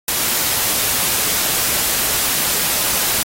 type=noise; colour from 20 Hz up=white; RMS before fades=-18 dBFS; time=0.08-3.23 s; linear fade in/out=2 ms; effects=AAC 48 kbps